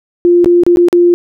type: tone with dropouts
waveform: sine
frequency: 349.2 Hz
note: F4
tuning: in tune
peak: -4 dBFS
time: 0.25-1.14 s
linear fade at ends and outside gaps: 0 ms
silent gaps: 0.445-0.459 / 0.635-0.665 / 0.76-0.771 / 0.885-0.928 s
effects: none